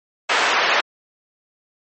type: band-pass noise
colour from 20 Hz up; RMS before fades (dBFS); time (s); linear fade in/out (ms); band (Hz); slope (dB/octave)
white; -18; 0.29-0.81; 10; 560 to 2200; 12
effects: MP3 32 kbps

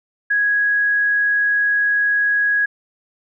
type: tone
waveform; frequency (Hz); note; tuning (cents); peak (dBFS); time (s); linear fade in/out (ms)
sine; 1661.2; G#6; 0; -14; 0.3-2.66; 10
effects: none

